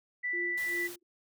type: tone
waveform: sine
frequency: 1975.5 Hz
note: B6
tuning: in tune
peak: -30 dBFS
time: 0.23-0.88 s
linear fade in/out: 20 ms
type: tone with tremolo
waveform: sine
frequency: 349.2 Hz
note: F4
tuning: in tune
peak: -36 dBFS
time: 0.33-1.03 s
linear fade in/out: 5 ms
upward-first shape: sine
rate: 2.6 Hz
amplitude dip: 100%
type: noise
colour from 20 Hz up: white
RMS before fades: -46 dBFS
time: 0.57-0.96 s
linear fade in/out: 10 ms
effects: none